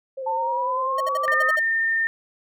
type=tone with vibrato; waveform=sine; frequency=526 Hz; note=C5; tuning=9 cents sharp; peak=-28 dBFS; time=0.17-1.5 s; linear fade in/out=10 ms; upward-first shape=square; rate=10 Hz; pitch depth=27 cents each way
type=exponential sweep; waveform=sine; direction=up; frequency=880 to 1285 Hz; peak=-22 dBFS; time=0.26-1.56 s; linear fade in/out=10 ms
type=tone bursts; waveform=square; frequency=620 Hz; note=D#5; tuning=6 cents flat; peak=-26 dBFS; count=8; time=0.98-1.594 s; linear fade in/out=5 ms; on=26 ms; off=58 ms
type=tone; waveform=sine; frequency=1812 Hz; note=A#6; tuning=50 cents flat; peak=-19 dBFS; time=1.28-2.07 s; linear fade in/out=0 ms
effects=none